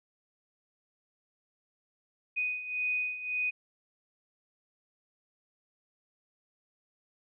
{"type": "beating tone pair", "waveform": "sine", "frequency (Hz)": [2489, 2490.8], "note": ["D#7", "D#7"], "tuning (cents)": [0, 1], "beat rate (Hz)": 1.8, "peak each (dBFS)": [-36, -31], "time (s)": [2.36, 3.51], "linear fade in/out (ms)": 20, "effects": []}